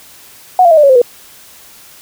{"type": "tone with pitch steps", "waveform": "sine", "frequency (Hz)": [734, 684.8, 639, 596.2, 556.3, 519, 484.3], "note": ["F#5", "F5", "D#5", "D5", "C#5", "C5", "B4"], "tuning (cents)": [-14, -34, 46, 26, 6, -14, -34], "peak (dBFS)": -3, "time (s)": [0.59, 1.017], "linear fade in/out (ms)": 2, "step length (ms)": 61, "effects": ["white hiss -39 dBFS RMS until 2.01 s"]}